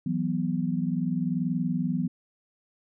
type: chord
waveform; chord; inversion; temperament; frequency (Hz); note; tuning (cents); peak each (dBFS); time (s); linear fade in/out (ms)
sine; E suspended second; none; just; 164.81 / 185.42 / 247.2; E3 / F#3 / B3; 0 / +4 / +2; -29; 0.06-2.08; 5
effects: none